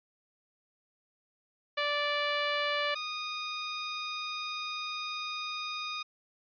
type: tone pair in turn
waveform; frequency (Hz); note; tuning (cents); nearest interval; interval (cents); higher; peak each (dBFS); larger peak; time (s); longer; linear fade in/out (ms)
10% pulse; 584 / 1235.2; D5 / D#6; -10 / -13; octave + minor second; 1297; second; -20 / -25; first; 1.77-2.95 / 2.95-6.03; second; 10
effects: resampled to 11025 Hz